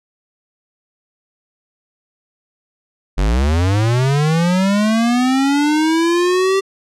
square linear sweep, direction up, 43.22 to 392 Hz, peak -13 dBFS, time 3.17-6.61 s, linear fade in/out 20 ms, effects low-pass 8000 Hz 12 dB/octave

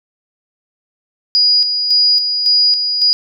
sine tone with tremolo, 4900 Hz, D#8, 27 cents flat, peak -8 dBFS, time 1.35-3.13 s, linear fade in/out 0 ms, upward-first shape square, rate 1.8 Hz, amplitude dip 50%, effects none

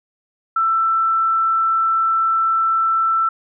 sine tone, 1332 Hz, E6, 18 cents sharp, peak -14 dBFS, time 0.56-3.29 s, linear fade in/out 5 ms, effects none

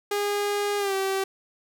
sawtooth tone with pitch glide, 409.1 to 386.4 Hz, G#4 to G4, -26 to -25 cents, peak -20 dBFS, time 0.11-1.24 s, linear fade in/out 5 ms, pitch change -99 cents, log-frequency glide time 0.78-0.94 s, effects none

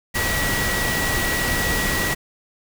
sine tone in noise, 1929 Hz, B6, 41 cents flat, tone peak -24 dBFS, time 0.14-2.15 s, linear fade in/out 20 ms, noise pink, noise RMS -23 dBFS, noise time 0.14-2.15 s, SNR -4 dB, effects none

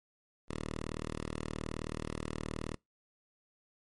5% pulse tone, 38.89 Hz, D#1, in tune, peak -26 dBFS, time 0.48-2.76 s, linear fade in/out 20 ms, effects noise-tail reverb RT60 0.2 s tail -26 dB re dry + MP3 48 kbps

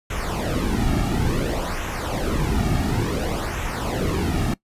brown noise with flanger, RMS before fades -23 dBFS, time 0.1-4.54 s, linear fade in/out 5 ms, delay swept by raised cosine 0.21 to 2.01 ms, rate 0.57 Hz, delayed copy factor -0.7, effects noise-tail reverb RT60 0.1 s tail -21 dB re dry + resampled to 32000 Hz

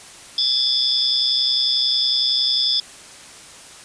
sine tone cluster, 3408 / 3539 / 4909 / 5240 Hz, G#7 / A7 / D#8 / E8, +44 / +9 / -24 / -11 cents, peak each -22 dBFS, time 0.38-2.8 s, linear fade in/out 2 ms, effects white hiss -41 dBFS RMS until 3.84 s + resampled to 22050 Hz

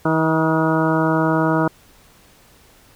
harmonic tone with a mistuned harmonic, 160 Hz, D#3, 49 cents sharp, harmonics 1 / 2 / 3 / 4 / 5 / 6 / 7 / 8 / 9, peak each -21 / -19 / -25 / -23 / -30 / -24 / -33 / -26 / -27 dBFS, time 0.05-1.68 s, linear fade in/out 5 ms, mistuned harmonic 8, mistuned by -29 cents, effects pink hiss -51 dBFS RMS until 2.95 s

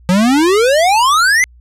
square exponential sweep, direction up, 174.61 to 2093 Hz, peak -9 dBFS, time 0.09-1.44 s, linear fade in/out 0 ms, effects added 60 Hz sine -40 dBFS peak until 1.6 s + low-pass 10000 Hz 12 dB/octave

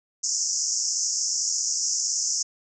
white band-pass noise, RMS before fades -26 dBFS, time 0.23-2.43 s, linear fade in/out 10 ms, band 5200 to 7200 Hz, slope 96 dB/octave, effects none

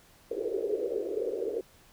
pink band-pass noise, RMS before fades -32 dBFS, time 0.31-1.61 s, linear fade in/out 5 ms, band 380 to 490 Hz, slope 48 dB/octave, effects pink hiss -59 dBFS RMS until 1.92 s

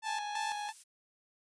sawtooth tone with tremolo, 880 Hz, A5, in tune, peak -31 dBFS, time 0.02-0.73 s, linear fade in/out 50 ms, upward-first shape square, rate 3 Hz, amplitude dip 75%
harmonic tone, 830.6 Hz, G#5, in tune, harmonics 1 / 2 / 3 / 4 / 5 / 7, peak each -37 / -47 / -51 / -50 / -51 / -54 dBFS, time 0.04-0.72 s, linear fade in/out 50 ms
violet noise, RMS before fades -47 dBFS, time 0.4-0.84 s, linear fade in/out 20 ms
effects resampled to 22050 Hz

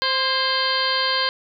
harmonic tone with a mistuned harmonic, 523.3 Hz, C5, in tune, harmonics 1 / 2 / 3 / 4 / 5 / 6 / 7 / 8 / 9, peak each -29 / -25 / -26 / -30 / -36 / -26 / -33 / -25 / -28 dBFS, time 0.02-1.29 s, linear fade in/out 0 ms, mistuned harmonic 3, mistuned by +42 cents, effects none

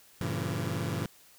sawtooth chord, G diminished seventh, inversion none, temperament just, 98 / 117.6 / 141.12 / 169.34 Hz, G2 / Bb2 / Db3 / Fb3, 0 / +16 / +31 / +47 cents, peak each -32 dBFS, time 0.21-1.06 s, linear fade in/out 0 ms, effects white hiss -58 dBFS RMS until 1.38 s

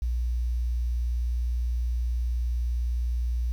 sine tone, 59.7 Hz, A#1, 42 cents sharp, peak -24 dBFS, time 0.02-3.52 s, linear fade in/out 0 ms, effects 9-bit

